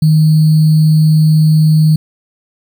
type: tone with sample-and-hold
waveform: sine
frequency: 156 Hz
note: D#3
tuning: 5 cents sharp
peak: -5 dBFS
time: 0.02-1.96 s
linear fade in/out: 5 ms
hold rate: 4410 Hz
effects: none